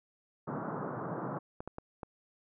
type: band-pass noise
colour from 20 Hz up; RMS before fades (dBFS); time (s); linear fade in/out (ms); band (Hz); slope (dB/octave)
pink; -38; 0.47-1.39; 10; 120 to 1400; 48
type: clicks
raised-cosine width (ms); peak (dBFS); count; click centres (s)
1; -26; 4; 1.605 / 1.676 / 1.784 / 2.032
effects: none